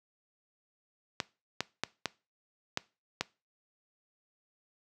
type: clicks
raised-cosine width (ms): 0.2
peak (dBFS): -12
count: 6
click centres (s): 1.202 / 1.606 / 1.836 / 2.057 / 2.774 / 3.21
effects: noise-tail reverb RT60 0.3 s tail -21 dB re dry + high-pass 100 Hz 12 dB/octave